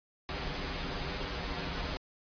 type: noise with comb filter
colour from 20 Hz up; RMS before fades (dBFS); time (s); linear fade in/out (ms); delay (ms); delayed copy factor
pink; -36; 0.29-1.97; 0; 9.1; -0.8
effects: resampled to 11025 Hz